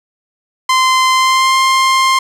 sawtooth tone with pitch glide, 1037 to 1055.1 Hz, C6 to C6, -16 to +14 cents, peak -5 dBFS, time 0.69-2.19 s, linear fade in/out 5 ms, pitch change +30 cents, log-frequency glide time 1.12-1.57 s, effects low-pass 8000 Hz 12 dB/octave + 7-bit

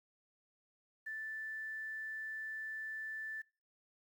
sine tone with quantisation, 1760 Hz, A6, in tune, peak -40 dBFS, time 1.06-3.42 s, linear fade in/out 10 ms, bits 11, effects noise-tail reverb RT60 0.4 s tail -25 dB re dry

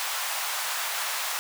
pink high-pass noise, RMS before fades -30 dBFS, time 0-1.39 s, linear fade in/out 0 ms, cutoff 790 Hz, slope 24 dB/octave, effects none

